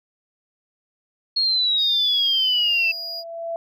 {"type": "exponential sweep", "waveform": "sine", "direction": "down", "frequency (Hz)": [4326, 2637], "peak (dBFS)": -17, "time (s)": [1.36, 2.92], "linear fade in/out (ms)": 10}
{"type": "tone", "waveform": "triangle", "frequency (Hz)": 4881, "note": "D#8", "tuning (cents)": -34, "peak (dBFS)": -27, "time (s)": [1.77, 3.24], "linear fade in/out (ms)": 50}
{"type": "tone with exponential growth", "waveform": "sine", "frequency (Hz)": 669, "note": "E5", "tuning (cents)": 25, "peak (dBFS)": -23, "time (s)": [2.31, 3.56], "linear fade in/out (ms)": 1, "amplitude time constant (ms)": 270}
{"effects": []}